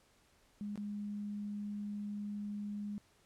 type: tone with dropouts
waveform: sine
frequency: 206.1 Hz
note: G#3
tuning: 13 cents flat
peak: -38 dBFS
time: 0.61-2.98 s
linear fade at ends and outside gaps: 0 ms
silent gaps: 0.757-0.776 s
effects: pink hiss -69 dBFS RMS until 3.25 s + low-pass 11000 Hz 12 dB/octave